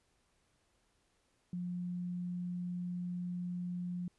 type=tone; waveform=sine; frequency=177.6 Hz; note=F3; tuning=29 cents sharp; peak=-36 dBFS; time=1.53-4.08 s; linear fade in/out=2 ms; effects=pink hiss -75 dBFS RMS until 4.18 s + resampled to 24000 Hz